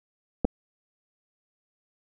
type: clicks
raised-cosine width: 2 ms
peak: -10 dBFS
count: 2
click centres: 0.447 / 0.451 s
effects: none